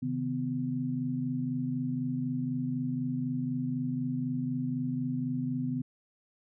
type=tone cluster; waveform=sine; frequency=133.6 / 157.6 / 251.5 Hz; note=C3 / D#3 / B3; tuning=+36 / +23 / +32 cents; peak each=-35 / -37 / -31 dBFS; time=0.02-5.82 s; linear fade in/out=10 ms; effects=none